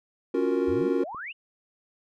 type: chord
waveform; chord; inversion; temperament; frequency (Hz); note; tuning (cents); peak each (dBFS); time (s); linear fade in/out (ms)
triangle; Gb major seventh; second; equal; 277.2 / 349.2 / 370 / 466.2; Db4 / F4 / Gb4 / Bb4; 0 / 0 / 0 / 0; -26; 0.34-1.04; 5
type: exponential sweep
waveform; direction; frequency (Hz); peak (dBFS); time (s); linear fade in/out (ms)
sine; up; 68 to 3000; -34; 0.67-1.33; 20
type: clicks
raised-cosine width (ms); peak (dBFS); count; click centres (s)
2; -33; 2; 0.816 / 1.147
effects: none